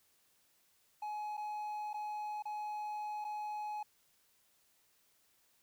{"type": "tone with dropouts", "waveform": "triangle", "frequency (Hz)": 843, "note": "G#5", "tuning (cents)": 26, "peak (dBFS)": -36, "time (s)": [1.02, 3.83], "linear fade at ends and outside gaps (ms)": 5, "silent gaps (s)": [[1.37, 1.376], [1.932, 1.941], [2.424, 2.454], [3.244, 3.248]], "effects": ["white hiss -72 dBFS RMS until 5.62 s"]}